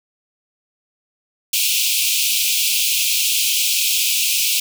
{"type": "high-pass noise", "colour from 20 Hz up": "pink", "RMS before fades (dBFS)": -18, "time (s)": [1.53, 4.6], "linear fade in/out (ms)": 5, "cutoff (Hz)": 2400, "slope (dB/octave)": 96, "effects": []}